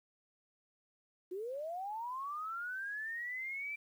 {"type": "linear sweep", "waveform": "sine", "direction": "up", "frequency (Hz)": [349.2, 2349], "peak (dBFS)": -38, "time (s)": [1.31, 3.76], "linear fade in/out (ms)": 10, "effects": ["11-bit"]}